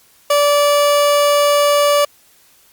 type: tone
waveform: 30% pulse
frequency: 580 Hz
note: D5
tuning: 22 cents flat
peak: -8 dBFS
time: 0.3-2.05 s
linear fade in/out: 5 ms
effects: white hiss -51 dBFS RMS until 2.72 s + Opus 48 kbps